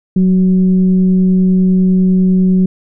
sine tone with frequency modulation, 185 Hz, F#3, in tune, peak -7 dBFS, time 0.16-2.66 s, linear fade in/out 5 ms, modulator 190 Hz, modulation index 0.34, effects none

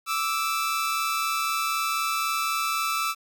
sawtooth tone pair together, 1174.6 / 1318.5 Hz, D6 / E6, 0 / 0 cents, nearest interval major second, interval 200 cents, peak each -26 / -22 dBFS, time 0.06-3.15 s, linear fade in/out 50 ms, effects 9-bit

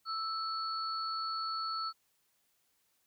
sine tone pair together, 1318.5 / 4417 Hz, E6 / C#8, 0 / -7 cents, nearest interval octave + major sixth, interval 2093 cents, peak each -35 / -39 dBFS, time 0.05-1.93 s, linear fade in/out 50 ms, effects white hiss -75 dBFS RMS until 3.06 s

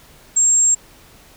sine tone, 7480 Hz, A#8, 5 cents sharp, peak -11 dBFS, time 0.36-0.75 s, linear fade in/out 10 ms, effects pink hiss -47 dBFS RMS until 1.36 s

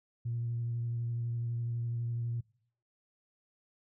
sine tone with vibrato, 117.8 Hz, A#2, 19 cents sharp, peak -31 dBFS, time 0.25-2.41 s, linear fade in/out 10 ms, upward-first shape triangle, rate 12 Hz, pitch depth 19 cents each way, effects noise-tail reverb RT60 0.6 s tail -24 dB re dry + tanh soft clip ceiling -27 dBFS

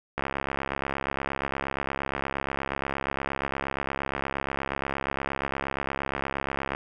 click train, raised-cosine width 0.5 ms, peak -13 dBFS, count 451, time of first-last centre 0.18-6.749 s, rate 68.5 Hz, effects none

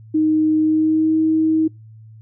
sine tone with pitch glide, 311.1 to 317.1 Hz, D#4 to D#4, 0 to +33 cents, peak -13 dBFS, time 0.14-1.68 s, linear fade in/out 10 ms, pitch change +33 cents, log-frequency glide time 0.6-1.17 s, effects noise-tail reverb RT60 0.2 s tail -24 dB re dry + added 110 Hz sine -39 dBFS peak until 2.21 s

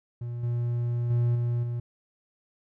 triangle tone with level steps, 119.6 Hz, A#2, 45 cents sharp, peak -29 / -23 / -19 / -22 / -26 dBFS, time 0.21-1.8 s, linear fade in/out 5 ms, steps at 0.43 / 1.1 / 1.35 / 1.63 s, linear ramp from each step 5 ms, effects none

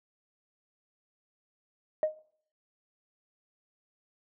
sine tone with exponential decay, 620 Hz, D#5, 6 cents flat, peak -19 dBFS, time 2.03-2.19 s, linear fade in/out 1 ms, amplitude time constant 34 ms, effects noise-tail reverb RT60 0.6 s tail -23 dB re dry + tanh soft clip ceiling -19 dBFS

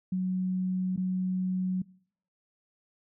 sine tone with dropouts, 185 Hz, F#3, in tune, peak -26 dBFS, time 0.12-1.82 s, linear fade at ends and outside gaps 5 ms, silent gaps 0.963-0.975 s, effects noise-tail reverb RT60 0.6 s tail -23 dB re dry

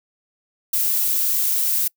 violet noise, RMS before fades -20 dBFS, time 0.73-1.88 s, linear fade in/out 5 ms, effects noise-tail reverb RT60 0.1 s tail -26 dB re dry

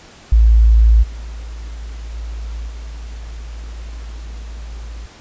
sine tone with level steps, 55.7 Hz, A1, 22 cents sharp, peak -6 / -26 / -23 / -27 dBFS, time 0.32-5.06 s, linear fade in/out 5 ms, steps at 1.02 / 2.13 / 2.68 s, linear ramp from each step 20 ms, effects pink hiss -42 dBFS RMS until 5.2 s + resampled to 16000 Hz

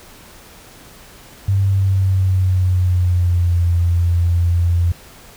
sine tone with pitch glide, 98 to 86.31 Hz, G2 to F2, 0 to -20 cents, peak -12 dBFS, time 1.48-4.92 s, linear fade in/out 5 ms, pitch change -220 cents, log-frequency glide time 1.62-3.62 s, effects pink hiss -42 dBFS RMS until 5.36 s

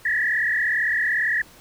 sine tone with frequency modulation, 1816 Hz, A#6, 46 cents flat, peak -19 dBFS, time 0.05-1.42 s, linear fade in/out 5 ms, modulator 37.7 Hz, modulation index 3.3, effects pink hiss -49 dBFS RMS until 1.6 s

